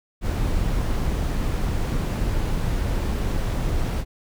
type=noise; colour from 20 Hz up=brown; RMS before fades=-23 dBFS; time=0.21-4.05 s; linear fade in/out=50 ms; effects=none